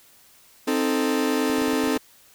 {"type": "chord", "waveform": "40% pulse", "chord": "A diminished", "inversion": "first", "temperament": "equal", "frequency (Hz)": [261.6, 311.1, 440], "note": ["C4", "Eb4", "A4"], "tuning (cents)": [0, 0, 0], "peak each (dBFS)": [-23, -25, -25], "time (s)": [0.67, 1.98], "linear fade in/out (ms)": 10}
{"type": "clicks", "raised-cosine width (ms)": 3, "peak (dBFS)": -29, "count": 8, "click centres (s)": [1.499, 1.584, 1.618, 1.682, 1.733, 1.838, 1.874, 1.965]}
{"effects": ["white hiss -54 dBFS RMS until 2.34 s"]}